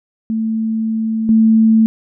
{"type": "tone with level steps", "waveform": "sine", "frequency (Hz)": 222, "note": "A3", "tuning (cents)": 16, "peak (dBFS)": [-15, -7], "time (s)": [0.3, 1.86], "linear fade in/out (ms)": 0, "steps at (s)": 1.29, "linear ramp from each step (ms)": 2, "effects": []}